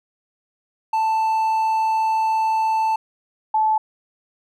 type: tone pair in turn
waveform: triangle / sine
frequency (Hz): 883 / 869.3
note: A5 / A5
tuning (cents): +6 / -21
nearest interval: unison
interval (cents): 27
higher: first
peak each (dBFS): -15 / -15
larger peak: neither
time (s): 0.93-2.96 / 3.54-3.78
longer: first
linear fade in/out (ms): 5
effects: none